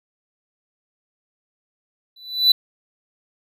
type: tone with exponential growth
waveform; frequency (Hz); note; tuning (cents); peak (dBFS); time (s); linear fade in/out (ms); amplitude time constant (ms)
triangle; 3981; B7; +13; -6; 2.16-2.52; 5; 78
effects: none